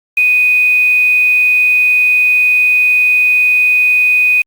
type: tone with quantisation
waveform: sine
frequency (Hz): 2489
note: D#7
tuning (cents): 0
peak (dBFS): -7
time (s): 0.17-4.42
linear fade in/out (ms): 5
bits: 5
effects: Opus 48 kbps